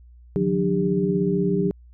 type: tone cluster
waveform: sine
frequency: 148.7 / 166.3 / 182.5 / 298.3 / 399.6 Hz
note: D3 / E3 / F#3 / D4 / G4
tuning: +22 / +16 / -24 / +27 / +33 cents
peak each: -30 / -30 / -22 / -28 / -23 dBFS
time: 0.36-1.71 s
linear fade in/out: 0 ms
effects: added 60 Hz sine -45 dBFS peak until 1.93 s